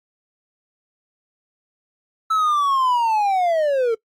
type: linear sweep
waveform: triangle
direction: down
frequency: 1318.5 to 440 Hz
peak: -14 dBFS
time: 2.3-3.95 s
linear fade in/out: 10 ms
effects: noise-tail reverb RT60 0.1 s tail -22 dB re dry + AAC 64 kbps